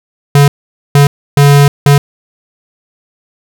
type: tone bursts at uneven times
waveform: square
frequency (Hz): 142.5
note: C#3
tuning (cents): +48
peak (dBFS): -3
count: 4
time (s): 0.35-0.48 / 0.95-1.07 / 1.37-1.68 / 1.86-1.98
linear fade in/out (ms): 2
effects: none